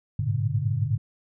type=tone cluster; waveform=sine; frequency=100.5 / 108.5 / 119.3 / 144.4 Hz; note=G2 / A2 / A#2 / D3; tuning=+44 / -24 / +41 / -29 cents; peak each=-28 dBFS; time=0.19-0.98 s; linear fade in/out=5 ms; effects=none